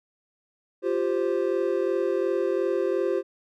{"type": "chord", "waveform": "triangle", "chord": "F suspended second", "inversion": "none", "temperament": "equal", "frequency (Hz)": [349.2, 392, 523.3], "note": ["F4", "G4", "C5"], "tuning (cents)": [0, 0, 0], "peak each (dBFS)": [-25, -24, -26], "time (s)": [0.82, 3.23], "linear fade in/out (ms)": 50, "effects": []}